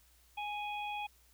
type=harmonic tone; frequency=830.6 Hz; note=G#5; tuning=in tune; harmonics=1 / 3 / 4; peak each=-38 / -42 / -48 dBFS; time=0.37-1.07 s; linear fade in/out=10 ms; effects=added 60 Hz sine -66 dBFS peak until 1.33 s + white hiss -67 dBFS RMS until 1.33 s